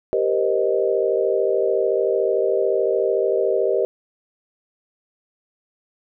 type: chord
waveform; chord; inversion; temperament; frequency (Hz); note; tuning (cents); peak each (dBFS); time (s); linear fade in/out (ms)
sine; C minor seventh; second; equal with one note detuned; 392 / 469.7 / 523.3 / 622.3; G4 / Bb4 / C5 / Eb5; 0 / +13 / 0 / 0; -21 / -22 / -24 / -23; 0.13-3.85; 0
effects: none